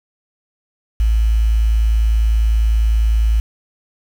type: tone with quantisation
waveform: sine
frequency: 55 Hz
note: A1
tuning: in tune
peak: -11 dBFS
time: 1-3.4 s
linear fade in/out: 0 ms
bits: 6
effects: none